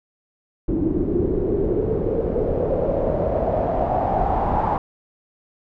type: noise with low-pass filter sweep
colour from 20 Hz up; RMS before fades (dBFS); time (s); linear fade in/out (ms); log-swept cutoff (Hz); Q
pink; -21; 0.68-4.78; 2; 320 to 880; 5.4
effects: none